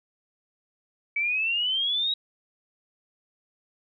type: exponential sweep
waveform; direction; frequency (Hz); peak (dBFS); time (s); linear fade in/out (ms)
sine; up; 2275 to 3843; -23; 1.16-2.14; 5
effects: none